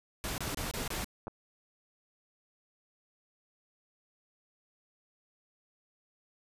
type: noise bursts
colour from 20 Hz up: pink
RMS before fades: -36 dBFS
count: 5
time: 0.24-1.044 s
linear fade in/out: 0 ms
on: 140 ms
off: 26 ms
type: clicks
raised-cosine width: 1 ms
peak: -26 dBFS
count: 2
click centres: 1.271 / 1.28 s
effects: resampled to 32000 Hz